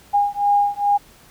sine beating tone pair, 813 / 815.4 Hz, G#5 / G#5, -37 / -32 cents, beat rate 2.4 Hz, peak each -18 dBFS, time 0.13-0.98 s, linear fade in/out 20 ms, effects pink hiss -49 dBFS RMS until 1.3 s

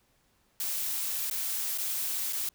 blue noise with dropouts, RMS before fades -32 dBFS, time 0.6-2.49 s, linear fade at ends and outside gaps 2 ms, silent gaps 1.3-1.31 / 1.777-1.783 / 2.326-2.33 s, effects pink hiss -69 dBFS RMS until 2.54 s

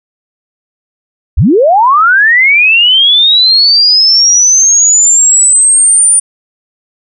sine linear sweep, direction up, 41.2 to 9370 Hz, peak -3 dBFS, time 1.37-6.2 s, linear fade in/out 10 ms, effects none

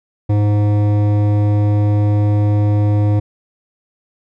sine tone with hard clipping, 103.83 Hz, G#2, in tune, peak -13 dBFS, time 0.29-3.2 s, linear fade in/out 10 ms, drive 13 dB, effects none

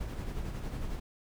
brown noise with tremolo, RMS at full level -35 dBFS, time 0-1 s, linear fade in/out 10 ms, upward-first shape sine, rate 11 Hz, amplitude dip 40%, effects none

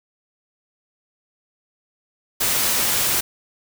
white noise, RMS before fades -20 dBFS, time 2.4-3.21 s, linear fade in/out 10 ms, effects none

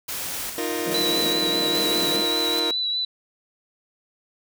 white noise with tremolo, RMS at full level -30 dBFS, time 0.08-2.6 s, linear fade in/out 10 ms, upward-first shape square, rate 1.2 Hz, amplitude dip 40%
sawtooth chord, Eb suspended second, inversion none, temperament just, 311.1 / 350 / 466.7 Hz, Eb4 / F4 / Bb4, 0 / +4 / +2 cents, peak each -26 / -25 / -25 dBFS, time 0.58-2.71 s, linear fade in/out 2 ms
pink band-pass noise, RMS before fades -33 dBFS, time 0.85-2.26 s, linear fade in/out 20 ms, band 150 to 640 Hz, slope 96 dB/octave
sine tone with vibrato, 3951 Hz, B7, in tune, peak -22 dBFS, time 0.94-3.05 s, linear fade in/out 5 ms, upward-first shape triangle, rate 5 Hz, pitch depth 29 cents each way
effects none

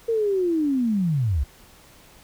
sine linear sweep, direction down, 466.2 to 59.3 Hz, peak -19 dBFS, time 0.08-1.44 s, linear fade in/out 10 ms, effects pink hiss -51 dBFS RMS until 2.23 s

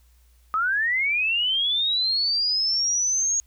sine linear sweep, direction up, 1244.5 to 6650 Hz, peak -20 dBFS, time 0.54-3.4 s, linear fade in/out 0 ms, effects added 60 Hz sine -54 dBFS peak until 3.46 s + white hiss -65 dBFS RMS until 3.46 s

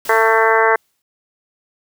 white noise with exponential decay, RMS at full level -31 dBFS, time 0.05-1.02 s, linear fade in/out 2 ms, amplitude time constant 210 ms
harmonic tone, 223.5 Hz, A3, 27 cents sharp, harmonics 2 / 3 / 4 / 5 / 6 / 7 / 8 / 9, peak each -16 / -20 / -17 / -19 / -22 / -19 / -21 / -22 dBFS, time 0.09-0.76 s, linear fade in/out 5 ms
effects none

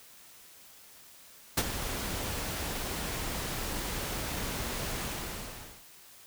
pink noise with ADSR envelope, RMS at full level -23 dBFS, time 1.57-5.84 s, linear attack 9 ms, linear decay 45 ms, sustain -12 dB, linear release 810 ms, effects white hiss -54 dBFS RMS until 6.26 s

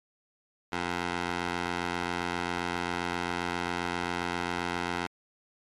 15% pulse tone with band-pass filter, 87.5 Hz, F2, 4 cents sharp, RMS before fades -32 dBFS, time 0.72-5.07 s, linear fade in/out 10 ms, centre 1600 Hz, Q 0.59, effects MP3 64 kbps

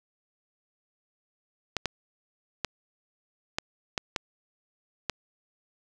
clicks, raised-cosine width 0.2 ms, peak -10 dBFS, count 7, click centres 1.767 / 1.857 / 2.647 / 3.585 / 3.978 / 4.162 / 5.097 s, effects none

